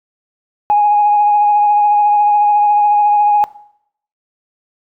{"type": "tone with vibrato", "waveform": "sine", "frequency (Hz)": 830, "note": "G#5", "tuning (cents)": -1, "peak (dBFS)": -7, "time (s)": [0.7, 3.44], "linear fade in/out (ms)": 0, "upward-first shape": "sine", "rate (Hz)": 14, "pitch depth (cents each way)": 16, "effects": ["noise-tail reverb RT60 0.7 s tail -19 dB re dry", "tanh soft clip ceiling -3 dBFS"]}